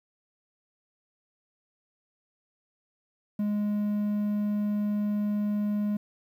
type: tone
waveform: triangle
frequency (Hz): 207.7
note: G#3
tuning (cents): 0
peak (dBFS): -23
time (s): 3.39-5.97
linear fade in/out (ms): 5
effects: 10-bit